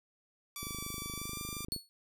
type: tone with pitch glide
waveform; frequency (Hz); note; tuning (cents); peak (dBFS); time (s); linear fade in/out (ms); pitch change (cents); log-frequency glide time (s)
5% pulse; 1157 to 1184; D6 to D6; -26 to +14; -28; 0.56-1.65; 2; +40; 1.14-1.4
type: click train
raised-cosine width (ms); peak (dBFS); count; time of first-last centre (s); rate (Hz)
3; -31; 30; 0.63-1.763; 25.6
type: tone with exponential decay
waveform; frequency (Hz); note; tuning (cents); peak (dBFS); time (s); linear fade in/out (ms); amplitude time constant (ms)
sawtooth; 4398; C#8; -14; -27; 1.72-1.89; 0; 35
effects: none